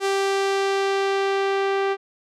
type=tone with low-pass filter sweep; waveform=sawtooth; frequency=392 Hz; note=G4; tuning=in tune; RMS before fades=-22 dBFS; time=0-1.97 s; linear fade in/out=50 ms; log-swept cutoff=8300 to 2600 Hz; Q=0.76; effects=none